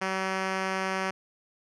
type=tone with low-pass filter; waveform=5% pulse; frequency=190 Hz; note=F#3; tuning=46 cents sharp; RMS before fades=-30 dBFS; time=0.01-1.11 s; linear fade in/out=10 ms; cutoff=5700 Hz; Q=0.54; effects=none